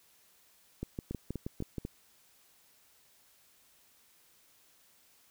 two click trains, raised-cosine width 3 ms, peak -24 / -23 dBFS, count 4 / 7, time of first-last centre 1.11-1.851 / 0.83-1.782 s, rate 4.05 / 6.3 Hz, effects white hiss -65 dBFS RMS until 5.3 s

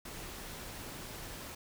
pink noise, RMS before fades -45 dBFS, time 0.05-1.55 s, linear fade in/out 5 ms, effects none

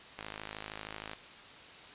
click train, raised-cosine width 0.3 ms, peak -24 dBFS, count 51, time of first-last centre 0.19-1.133 s, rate 53 Hz, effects white hiss -51 dBFS RMS until 1.94 s + resampled to 8000 Hz

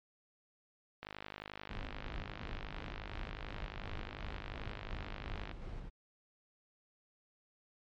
click train, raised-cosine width 0.3 ms, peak -27 dBFS, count 231, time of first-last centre 1.03-5.513 s, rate 51.3 Hz
brown noise with tremolo, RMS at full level -43 dBFS, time 1.69-5.9 s, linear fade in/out 20 ms, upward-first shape square, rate 2.8 Hz, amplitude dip 35%
effects low-pass 4000 Hz 12 dB/octave + MP3 64 kbps

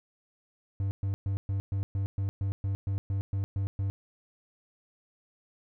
triangle tone bursts, 98 Hz, G2, in tune, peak -25 dBFS, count 14, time 0.8-3.9 s, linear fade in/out 0 ms, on 110 ms, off 120 ms, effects none

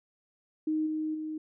sine tone with level steps, 311.1 Hz, D#4, in tune, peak -26 / -29 / -33 dBFS, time 0.67-1.38 s, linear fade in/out 5 ms, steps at 0.86 / 1.14 s, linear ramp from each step 10 ms, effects none

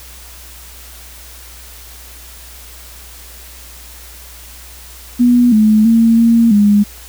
sine tone with pitch steps, 243.5 / 215.1 / 228.2 / 230.9 / 205.8 Hz, B3 / A3 / A#3 / A#3 / G#3, -24 / -39 / -37 / -16 / -16 cents, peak -6 dBFS, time 5.19-6.84 s, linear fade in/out 20 ms, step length 330 ms, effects added 60 Hz sine -37 dBFS peak until 7.08 s + white hiss -37 dBFS RMS until 7.08 s

